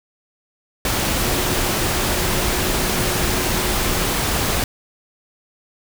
sine tone in noise, 362.8 Hz, F#4, 34 cents flat, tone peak -29 dBFS, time 1.21-4.12 s, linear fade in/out 2 ms, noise pink, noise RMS -20 dBFS, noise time 0.85-4.64 s, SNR -12 dB, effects none

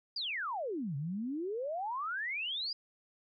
sine exponential two-way sweep, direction down then up, 4977 to 134 to 4977 Hz, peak -34 dBFS, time 0.16-2.73 s, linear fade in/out 5 ms, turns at 0.96 s, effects none

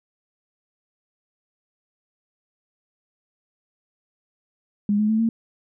sine tone with pitch steps, 205.4 / 212.4 / 219.6 / 227.1 Hz, G#3 / G#3 / A3 / A#3, -19 / +39 / -3 / -45 cents, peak -17 dBFS, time 4.89-5.29 s, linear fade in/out 2 ms, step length 100 ms, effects none

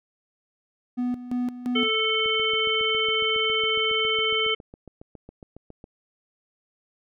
triangle tone with tremolo, 246.9 Hz, B3, in tune, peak -21 dBFS, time 0.97-1.89 s, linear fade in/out 20 ms, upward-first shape square, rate 2.9 Hz, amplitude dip 75%
harmonic tone, 440 Hz, A4, in tune, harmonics 1 / 3 / 5 / 7, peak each -27 / -30 / -27 / -24 dBFS, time 1.75-4.55 s, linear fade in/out 10 ms
click train, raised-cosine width 2 ms, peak -29 dBFS, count 27, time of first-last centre 2.26-5.841 s, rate 7.26 Hz
effects none

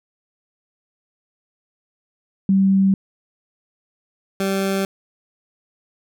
sine / 20% pulse tone pair in turn, 193.5 / 194.32 Hz, G3 / G3, -22 / -15 cents, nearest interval unison, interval 7 cents, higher second, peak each -12 / -14 dBFS, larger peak first, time 2.49-2.94 / 4.4-4.85 s, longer neither, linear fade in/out 2 ms, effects none

